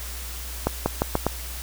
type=accelerating click train; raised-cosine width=1 ms; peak=-6 dBFS; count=5; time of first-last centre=0.67-1.266 s; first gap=190 ms; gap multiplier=0.84; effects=added 60 Hz sine -34 dBFS peak until 1.62 s + white hiss -37 dBFS RMS until 1.62 s